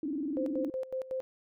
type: tone with vibrato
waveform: sine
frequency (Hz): 293.7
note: D4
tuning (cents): 0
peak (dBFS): -31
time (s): 0.03-0.7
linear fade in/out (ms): 2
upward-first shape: square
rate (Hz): 20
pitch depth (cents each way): 140
type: tone with tremolo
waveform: sine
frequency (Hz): 521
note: C5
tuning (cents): -7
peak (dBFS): -31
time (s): 0.37-1.21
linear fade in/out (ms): 0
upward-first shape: square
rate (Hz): 5.4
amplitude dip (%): 80
effects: none